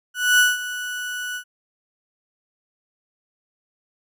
35% pulse tone with ADSR envelope, 1478 Hz, F#6, 2 cents flat, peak -10 dBFS, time 0.14-1.44 s, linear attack 250 ms, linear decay 180 ms, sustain -15 dB, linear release 80 ms, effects none

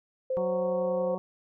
sine tone with pitch glide, 520 to 523.9 Hz, C5 to C5, -11 to +2 cents, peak -26 dBFS, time 0.3-1.15 s, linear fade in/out 5 ms, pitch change +13 cents, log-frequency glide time 0.42-0.57 s
harmonic tone, 185 Hz, F#3, in tune, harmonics 1 / 2 / 3 / 4 / 5 / 6, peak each -35 / -38 / -40 / -41 / -42 / -43 dBFS, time 0.37-1.18 s, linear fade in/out 0 ms
effects none

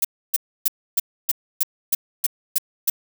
violet noise bursts, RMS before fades -18 dBFS, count 10, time 0.02-2.9 s, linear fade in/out 5 ms, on 27 ms, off 290 ms, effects none

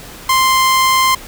sawtooth tone, 1046.5 Hz, C6, in tune, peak -6 dBFS, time 0.29-1.15 s, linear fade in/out 5 ms, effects pink hiss -34 dBFS RMS until 1.27 s

